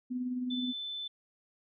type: tone with tremolo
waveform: sine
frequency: 250.3 Hz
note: B3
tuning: 23 cents sharp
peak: -30 dBFS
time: 0.1-0.73 s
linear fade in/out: 20 ms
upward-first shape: sine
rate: 19 Hz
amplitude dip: 40%
type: tone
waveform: sine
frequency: 3520 Hz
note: A7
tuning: in tune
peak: -36 dBFS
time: 0.5-1.08 s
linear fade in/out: 10 ms
effects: none